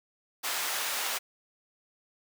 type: high-pass noise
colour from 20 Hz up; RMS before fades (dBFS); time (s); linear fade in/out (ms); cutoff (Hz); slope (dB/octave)
pink; -32; 0.43-1.19; 20; 930; 12
effects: none